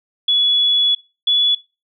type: tone pair in turn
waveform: sine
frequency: 3398 / 3416 Hz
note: G#7 / G#7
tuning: +39 / +48 cents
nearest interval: unison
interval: 9 cents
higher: second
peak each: -12 dBFS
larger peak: neither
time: 0.28-0.95 / 1.27-1.55 s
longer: first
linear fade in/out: 5 ms
effects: noise-tail reverb RT60 0.3 s tail -22 dB re dry